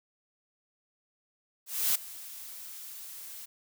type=noise with ADSR envelope; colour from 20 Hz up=blue; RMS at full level=-25 dBFS; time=1.66-3.46 s; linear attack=290 ms; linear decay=9 ms; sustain=-19 dB; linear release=14 ms; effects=none